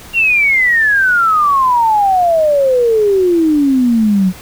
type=exponential sweep; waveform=sine; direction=down; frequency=2794 to 179.8 Hz; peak=-8 dBFS; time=0.13-4.33 s; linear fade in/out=50 ms; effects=pink hiss -35 dBFS RMS until 4.41 s